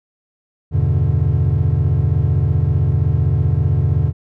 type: chord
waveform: triangle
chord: E minor seventh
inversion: none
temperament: equal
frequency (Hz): 82.41 / 98 / 123.47 / 146.83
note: E2 / G2 / B2 / D3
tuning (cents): 0 / 0 / 0 / 0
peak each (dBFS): -16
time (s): 0.71-4.13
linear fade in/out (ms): 50
effects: tanh soft clip ceiling -4 dBFS